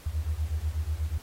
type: beating tone pair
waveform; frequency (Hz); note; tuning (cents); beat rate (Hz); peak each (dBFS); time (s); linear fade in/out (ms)
sine; 73.42 / 81.62; D2 / E2; 0 / -17; 8.2; -30; 0.06-1.18; 5
effects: pink hiss -51 dBFS RMS until 1.22 s + AAC 48 kbps